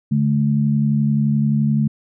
sine tone pair together, 143.7 / 215.3 Hz, D3 / A3, -37 / -37 cents, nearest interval perfect fifth, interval 700 cents, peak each -17 dBFS, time 0.11-1.88 s, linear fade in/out 10 ms, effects none

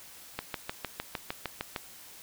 click train, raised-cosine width 0.3 ms, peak -16 dBFS, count 10, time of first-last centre 0.39-1.762 s, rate 6.56 Hz, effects white hiss -50 dBFS RMS until 2.22 s

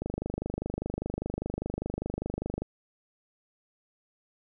click train, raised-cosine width 2 ms, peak -18 dBFS, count 66, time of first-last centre 0.02-2.62 s, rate 25 Hz, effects none

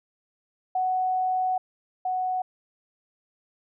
sine tone pair in turn, 743 / 740.4 Hz, F#5 / F#5, +7 / +1 cents, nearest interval unison, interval 6 cents, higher first, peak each -22 / -24 dBFS, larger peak first, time 0.75-1.58 / 2.05-2.42 s, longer first, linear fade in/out 5 ms, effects none

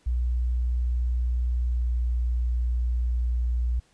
sine tone with pitch glide, 60.7 to 60.11 Hz, B1 to B1, -29 to -46 cents, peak -22 dBFS, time 0.06-3.8 s, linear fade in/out 10 ms, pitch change -17 cents, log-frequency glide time 1.67-1.85 s, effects pink hiss -63 dBFS RMS until 3.93 s + resampled to 22050 Hz

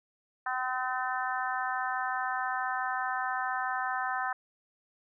harmonic tone, 255.3 Hz, C4, 42 cents flat, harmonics 3 / 4 / 5 / 6 / 7, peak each -34 / -36 / -36 / -36 / -38 dBFS, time 0.46-4.33 s, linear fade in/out 5 ms, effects none

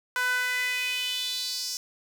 sawtooth tone with high-pass filter sweep, 499.4 Hz, B4, 19 cents sharp, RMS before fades -29 dBFS, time 0.16-1.77 s, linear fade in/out 0 ms, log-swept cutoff 1300 to 5600 Hz, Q 4.3, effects none

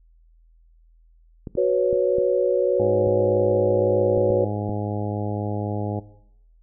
clicks, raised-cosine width 3 ms, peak -19 dBFS, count 8, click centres 1.472 / 1.553 / 1.929 / 2.184 / 3.072 / 4.177 / 4.304 / 4.694 s
sine chord, F# suspended fourth, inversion none, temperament just, 370 / 493.3 / 555 Hz, F#4 / B4 / C#5, 0 / -2 / +2 cents, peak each -21 dBFS, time 1.57-4.45 s, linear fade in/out 10 ms
harmonic tone, 103.83 Hz, G#2, in tune, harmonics 1 / 2 / 3 / 4 / 5 / 6 / 7 / 8, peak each -28 / -31 / -33 / -34 / -35 / -36 / -36 / -37 dBFS, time 2.79-6 s, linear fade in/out 10 ms
effects noise-tail reverb RT60 0.8 s tail -18 dB re dry + added 41 Hz sine -52 dBFS peak until 6.62 s

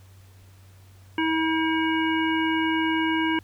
harmonic tone, 320.8 Hz, E4, 47 cents flat, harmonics 1 / 3 / 5 / 7 / 9, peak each -23 / -28 / -30 / -31 / -33 dBFS, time 1.18-3.39 s, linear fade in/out 2 ms, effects added 95 Hz sine -48 dBFS peak until 3.43 s + pink hiss -58 dBFS RMS until 3.43 s

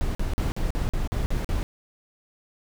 brown noise bursts, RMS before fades -25 dBFS, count 9, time 0.01-1.63 s, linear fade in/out 0 ms, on 140 ms, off 45 ms, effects none

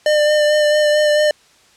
square tone with vibrato, 600 Hz, D5, 37 cents sharp, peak -12 dBFS, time 0.06-1.31 s, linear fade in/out 2 ms, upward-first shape sine, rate 4.5 Hz, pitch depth 17 cents each way, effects white hiss -51 dBFS RMS until 1.76 s + low-pass 7000 Hz 12 dB/octave

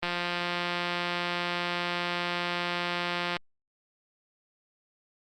click train, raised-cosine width 0.3 ms, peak -14 dBFS, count 585, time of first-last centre 0.03-3.367 s, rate 175 Hz, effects Opus 32 kbps

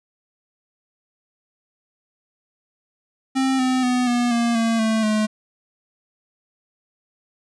square tone with pitch steps, 264.8 / 257 / 249.4 / 242 / 234.8 / 227.9 / 221.1 / 214.6 Hz, C4 / C4 / B3 / B3 / A#3 / A#3 / A3 / A3, +21 / -31 / +17 / -35 / +13 / -39 / +9 / -43 cents, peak -18 dBFS, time 3.35-5.27 s, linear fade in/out 20 ms, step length 240 ms, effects resampled to 22050 Hz

